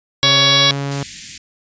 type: harmonic tone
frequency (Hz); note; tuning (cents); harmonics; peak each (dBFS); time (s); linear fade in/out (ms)
560; C#5; +18; 1 / 2 / 3 / 4 / 5 / 6 / 7 / 8 / 9 / 10; -23 / -21 / -23 / -20 / -26 / -15 / -15 / -24 / -23 / -22; 0.23-0.71; 0
type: tone with pitch glide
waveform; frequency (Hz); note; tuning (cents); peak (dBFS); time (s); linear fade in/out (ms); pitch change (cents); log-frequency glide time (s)
sawtooth; 134.5 to 139.97; C3 to C#3; +48 to +17; -16; 0.23-1.03; 0; +69; 0.43-0.76
type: band-stop noise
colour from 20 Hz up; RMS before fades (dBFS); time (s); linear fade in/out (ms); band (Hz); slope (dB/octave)
white; -30; 0.91-1.38; 5; 290 to 1800; 48
effects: resampled to 16000 Hz